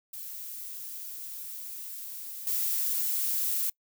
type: noise with level steps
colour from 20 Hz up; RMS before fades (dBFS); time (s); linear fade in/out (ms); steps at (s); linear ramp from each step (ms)
violet; -40 / -29; 0.13-3.7; 5; 2.47; 2
effects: noise-tail reverb RT60 0.1 s tail -25 dB re dry